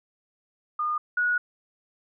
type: tone pair in turn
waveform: sine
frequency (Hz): 1218 / 1458.1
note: D#6 / F#6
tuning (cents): -37 / -26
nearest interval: minor third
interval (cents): 311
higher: second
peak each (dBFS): -24 / -21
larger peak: second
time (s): 0.79-0.98 / 1.17-1.38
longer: second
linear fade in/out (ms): 5
effects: none